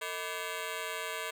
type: ring-modulated tone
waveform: 10% pulse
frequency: 541 Hz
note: C#5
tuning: 42 cents flat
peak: -24 dBFS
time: 0.01-1.31 s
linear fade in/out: 10 ms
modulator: 88.9 Hz
effects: none